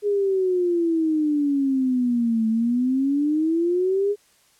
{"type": "exponential two-way sweep", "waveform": "sine", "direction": "down then up", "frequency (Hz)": [416.2, 220, 416.2], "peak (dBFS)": -18, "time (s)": [0.02, 4.16], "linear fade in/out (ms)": 50, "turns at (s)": 2.48, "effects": ["white hiss -59 dBFS RMS until 4.59 s", "low-pass 11000 Hz 12 dB/octave"]}